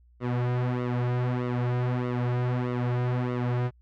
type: tone with flanger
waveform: sawtooth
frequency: 123.47 Hz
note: B2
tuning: in tune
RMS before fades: -27 dBFS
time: 0.2-3.71 s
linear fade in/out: 50 ms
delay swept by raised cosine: 1.2 to 4.6 ms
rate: 1.6 Hz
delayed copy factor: -0.8
effects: added 60 Hz sine -55 dBFS peak until 3.81 s + low-pass 2000 Hz 12 dB/octave